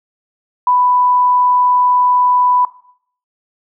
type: tone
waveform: sine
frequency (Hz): 992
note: B5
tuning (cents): +7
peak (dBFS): -9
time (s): 0.67-2.65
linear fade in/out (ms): 2
effects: noise-tail reverb RT60 0.6 s tail -17 dB re dry